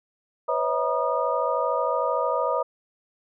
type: tone cluster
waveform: sine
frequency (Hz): 499.8 / 553 / 642 / 955 / 1224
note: B4 / C#5 / E5 / A#5 / D#6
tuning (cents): +21 / -4 / -46 / +42 / -29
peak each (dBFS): -28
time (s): 0.48-2.63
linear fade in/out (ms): 10
effects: none